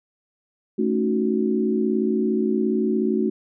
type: chord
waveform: sine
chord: D# half-diminished seventh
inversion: second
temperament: equal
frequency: 220 / 277.2 / 311.1 / 370 Hz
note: A3 / C#4 / D#4 / F#4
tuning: 0 / 0 / 0 / 0 cents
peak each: -22 / -27 / -28 / -23 dBFS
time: 0.78-3.3 s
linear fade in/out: 10 ms
effects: none